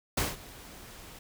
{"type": "noise with ADSR envelope", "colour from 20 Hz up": "pink", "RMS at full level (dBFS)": -27, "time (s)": [0.17, 1.19], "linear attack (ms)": 7, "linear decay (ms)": 180, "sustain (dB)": -21, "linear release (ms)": 4, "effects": []}